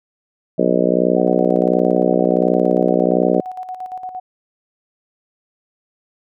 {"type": "harmonic tone", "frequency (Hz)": 61.4, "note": "B1", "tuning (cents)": -9, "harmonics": [3, 4, 5, 6, 7, 8, 9, 10], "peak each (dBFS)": [-21, -21, -21, -21, -21, -21, -21, -21], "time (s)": [0.58, 3.41], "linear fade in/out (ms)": 10}
{"type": "tone with tremolo", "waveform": "sine", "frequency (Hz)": 740, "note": "F#5", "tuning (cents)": 0, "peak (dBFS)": -24, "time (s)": [1.16, 4.2], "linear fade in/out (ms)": 10, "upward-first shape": "square", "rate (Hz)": 8.7, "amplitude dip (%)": 60}
{"effects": []}